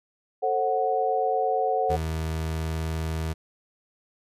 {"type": "chord", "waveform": "sine", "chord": "F# diminished", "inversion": "first", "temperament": "just", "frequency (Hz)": [444, 532.8, 740], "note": ["A4", "C5", "F#5"], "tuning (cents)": [16, 31, 0], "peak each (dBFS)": [-27, -28, -24], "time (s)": [0.42, 1.97], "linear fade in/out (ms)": 20}
{"type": "tone", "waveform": "30% pulse", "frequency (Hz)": 80.1, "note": "E2", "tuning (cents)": -49, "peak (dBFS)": -24, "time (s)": [1.89, 3.34], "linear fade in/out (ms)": 20}
{"effects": ["resampled to 32000 Hz"]}